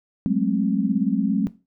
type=tone cluster; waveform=sine; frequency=182.6 / 201 / 218 / 265.2 Hz; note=F#3 / G3 / A3 / C4; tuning=-23 / +44 / -16 / +23 cents; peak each=-24 dBFS; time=0.26-1.47 s; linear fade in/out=0 ms; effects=noise-tail reverb RT60 0.3 s tail -18 dB re dry